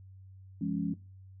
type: chord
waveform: sine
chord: Db major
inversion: first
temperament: equal with one note detuned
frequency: 171.61 / 207.7 / 277.2 Hz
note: F3 / Ab3 / Db4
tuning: -30 / 0 / 0 cents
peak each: -34 dBFS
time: 0.61-0.94 s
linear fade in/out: 5 ms
effects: noise-tail reverb RT60 0.3 s tail -18 dB re dry + added 95 Hz sine -49 dBFS peak until 1.4 s